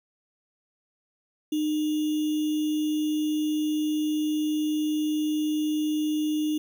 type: tone with sample-and-hold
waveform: sine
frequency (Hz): 305.1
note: D#4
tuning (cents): -34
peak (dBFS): -23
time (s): 1.52-6.58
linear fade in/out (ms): 5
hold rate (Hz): 3150
effects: none